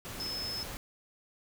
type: tone in noise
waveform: sine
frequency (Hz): 5200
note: E8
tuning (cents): -24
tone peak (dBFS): -35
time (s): 0.2-0.63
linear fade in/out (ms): 0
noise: pink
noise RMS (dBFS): -42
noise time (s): 0.05-0.77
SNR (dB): +4
effects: none